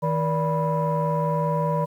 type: tone cluster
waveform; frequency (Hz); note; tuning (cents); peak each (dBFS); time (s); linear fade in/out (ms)
sine; 158.9 / 476.1 / 581 / 982; D#3 / A#4 / D5 / B5; +37 / +37 / -19 / -10; -23 / -29 / -26 / -25; 0.02-1.86; 20
effects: tanh soft clip ceiling -14 dBFS + 9-bit